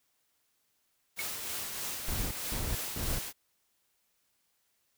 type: noise with tremolo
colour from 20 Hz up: white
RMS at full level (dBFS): -36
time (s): 1.16-3.33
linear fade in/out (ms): 50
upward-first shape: triangle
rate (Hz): 3.2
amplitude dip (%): 40
type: tone with exponential decay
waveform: sine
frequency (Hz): 2210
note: C#7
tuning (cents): -6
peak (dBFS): -30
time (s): 1.19-1.27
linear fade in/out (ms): 1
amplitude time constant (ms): 16
type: noise bursts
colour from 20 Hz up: brown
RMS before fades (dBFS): -34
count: 3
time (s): 2.08-3.19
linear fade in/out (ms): 2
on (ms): 230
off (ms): 210
effects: white hiss -75 dBFS RMS until 4.97 s